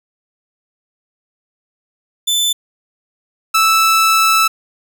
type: tone pair in turn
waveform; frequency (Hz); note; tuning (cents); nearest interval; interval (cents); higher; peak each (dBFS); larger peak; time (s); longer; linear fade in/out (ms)
sawtooth; 3520 / 1315.3; A7 / E6; 0 / -4; octave + perfect fourth; 1704; first; -10 / -6; second; 2.27-2.53 / 3.54-4.48; second; 10
effects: none